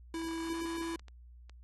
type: tone with pitch glide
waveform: square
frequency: 328.5 to 332.3 Hz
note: E4 to E4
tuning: -6 to +14 cents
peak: -36 dBFS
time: 0.14-0.96 s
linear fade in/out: 2 ms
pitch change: +20 cents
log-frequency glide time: 0.41-0.59 s
type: clicks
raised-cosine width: 0.2 ms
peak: -36 dBFS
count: 5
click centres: 0.882 / 0.953 / 0.995 / 1.083 / 1.496 s
effects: added 60 Hz sine -51 dBFS peak until 1.63 s + AAC 32 kbps